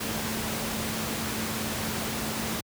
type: tone in noise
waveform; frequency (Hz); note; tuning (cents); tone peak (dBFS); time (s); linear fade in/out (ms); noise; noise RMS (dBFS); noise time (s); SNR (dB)
sine; 219.7; A3; -2; -35; 0-2.61; 10; pink; -31; 0-2.61; -7
effects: high-pass 80 Hz 12 dB/octave